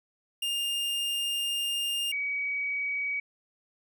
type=tone pair in turn; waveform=45% pulse / sine; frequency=2812 / 2266 Hz; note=F7 / C#7; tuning=+11 / +37 cents; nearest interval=major third; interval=374 cents; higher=first; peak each=-28 dBFS; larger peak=neither; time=0.42-2.12 / 2.12-3.2 s; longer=first; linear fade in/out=5 ms; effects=none